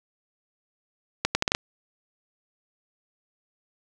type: accelerating click train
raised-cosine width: 0.2 ms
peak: -4 dBFS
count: 6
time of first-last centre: 1.25-1.549 s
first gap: 100 ms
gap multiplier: 0.74
effects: none